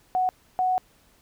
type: tone bursts at uneven times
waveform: sine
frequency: 740 Hz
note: F#5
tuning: in tune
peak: -20 dBFS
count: 2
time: 0.15-0.29 / 0.59-0.78 s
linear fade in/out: 0 ms
effects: pink hiss -60 dBFS RMS until 1.21 s